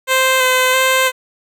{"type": "tone with vibrato", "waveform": "10% pulse", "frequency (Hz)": 517, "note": "C5", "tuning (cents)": -21, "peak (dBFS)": -3, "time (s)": [0.07, 1.12], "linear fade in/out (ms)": 50, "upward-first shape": "square", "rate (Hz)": 1.5, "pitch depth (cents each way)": 16, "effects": []}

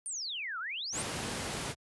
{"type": "exponential two-way sweep", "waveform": "sine", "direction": "down then up", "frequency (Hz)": [9397, 1264, 9397], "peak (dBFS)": -35, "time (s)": [0.06, 1.02], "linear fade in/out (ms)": 0, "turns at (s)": 0.59}
{"type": "noise", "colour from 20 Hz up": "pink", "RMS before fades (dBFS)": -36, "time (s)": [0.92, 1.75], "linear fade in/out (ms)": 50}
{"effects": ["high-pass 80 Hz 12 dB/octave", "resampled to 24000 Hz"]}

